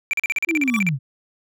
triangle tone bursts, 2349 Hz, D7, in tune, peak -16 dBFS, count 13, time 0.11-0.889 s, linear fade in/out 0 ms, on 23 ms, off 40 ms
sine linear sweep, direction down, 349.2 to 121.9 Hz, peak -19 dBFS, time 0.47-0.99 s, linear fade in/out 50 ms
square tone with exponential growth, 1146 Hz, D6, 43 cents flat, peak -25 dBFS, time 0.61-0.79 s, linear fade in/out 1 ms, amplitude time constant 38 ms
effects none

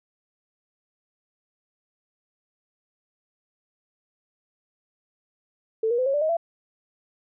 sine tone with pitch steps, 444 / 475.9 / 510 / 546.6 / 585.9 / 627.9 / 673 Hz, A4 / A#4 / C5 / C#5 / D5 / D#5 / E5, +16 / +36 / -44 / -24 / -4 / +16 / +36 cents, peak -20 dBFS, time 5.83-6.369 s, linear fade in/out 5 ms, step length 77 ms, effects none

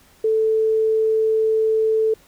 sine tone, 440 Hz, A4, in tune, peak -15 dBFS, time 0.24-2.14 s, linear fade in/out 5 ms, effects pink hiss -53 dBFS RMS until 2.27 s

